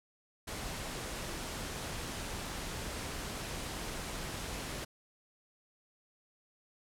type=noise; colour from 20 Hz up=pink; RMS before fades=-40 dBFS; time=0.47-4.85 s; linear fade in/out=10 ms; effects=low-pass 11000 Hz 12 dB/octave